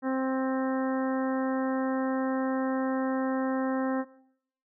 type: harmonic tone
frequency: 262.9 Hz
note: C4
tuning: 8 cents sharp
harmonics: 1 / 2 / 3 / 4 / 5 / 6 / 7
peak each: -27 / -33 / -37 / -39 / -41 / -43 / -44 dBFS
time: 0.02-4.05 s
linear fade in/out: 50 ms
effects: noise-tail reverb RT60 0.7 s tail -19 dB re dry